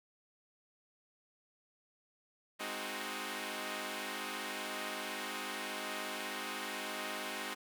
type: chord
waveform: 5% pulse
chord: Ab dominant seventh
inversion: none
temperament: equal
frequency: 207.7 / 261.6 / 311.1 / 370 Hz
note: Ab3 / C4 / Eb4 / Gb4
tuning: 0 / 0 / 0 / 0 cents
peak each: -33 dBFS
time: 2.59-7.55 s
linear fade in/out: 20 ms
effects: none